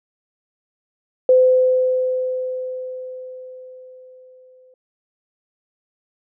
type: tone with exponential decay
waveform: sine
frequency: 511 Hz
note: C5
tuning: 41 cents flat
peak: -8 dBFS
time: 1.29-4.74 s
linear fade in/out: 2 ms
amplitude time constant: 750 ms
effects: none